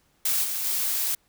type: noise with level steps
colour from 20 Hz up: blue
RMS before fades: -24 / -29 / -26 dBFS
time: 0.25-1.15 s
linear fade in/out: 5 ms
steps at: 0.43 / 0.64 s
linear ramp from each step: 20 ms
effects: pink hiss -66 dBFS RMS until 1.28 s